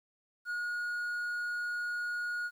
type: tone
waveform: triangle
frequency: 1443 Hz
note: F#6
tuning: 44 cents flat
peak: -31 dBFS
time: 0.45-2.51 s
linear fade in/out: 50 ms
effects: 11-bit